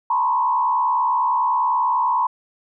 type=tone with frequency modulation; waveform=sine; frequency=982 Hz; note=B5; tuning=10 cents flat; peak=-16 dBFS; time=0.1-2.27 s; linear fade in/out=5 ms; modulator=69.4 Hz; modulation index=1.1; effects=none